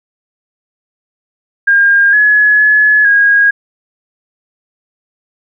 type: tone with pitch steps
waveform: sine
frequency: 1612 / 1694 / 1704 / 1639 Hz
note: G6 / G#6 / G#6 / G#6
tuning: +48 / +34 / +44 / -23 cents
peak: -5 dBFS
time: 1.67-3.51 s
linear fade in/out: 10 ms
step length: 460 ms
effects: none